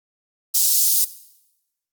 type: high-pass noise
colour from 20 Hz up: white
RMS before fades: -17 dBFS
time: 0.54-1.05 s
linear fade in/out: 10 ms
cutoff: 4700 Hz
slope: 24 dB/octave
effects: noise-tail reverb RT60 0.9 s tail -17 dB re dry + Opus 48 kbps